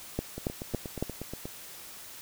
two click trains, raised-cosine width 2 ms, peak -15 / -23 dBFS, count 4 / 10, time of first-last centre 0.19-1.026 / 0.38-1.455 s, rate 3.59 / 8.37 Hz, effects white hiss -46 dBFS RMS until 2.21 s

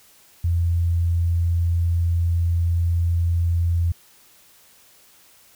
sine tone, 85.2 Hz, F2, 42 cents flat, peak -17 dBFS, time 0.44-3.92 s, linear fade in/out 5 ms, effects white hiss -53 dBFS RMS until 5.55 s

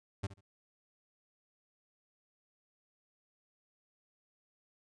40% pulse tone with echo, 98 Hz, G2, in tune, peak -32 dBFS, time 0.23-0.27 s, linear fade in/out 10 ms, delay 70 ms, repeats 2, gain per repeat -15 dB, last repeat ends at 0.41 s, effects resampled to 22050 Hz

